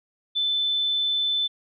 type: tone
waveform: sine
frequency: 3520 Hz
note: A7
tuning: in tune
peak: -21 dBFS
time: 0.35-1.48 s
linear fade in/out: 20 ms
effects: none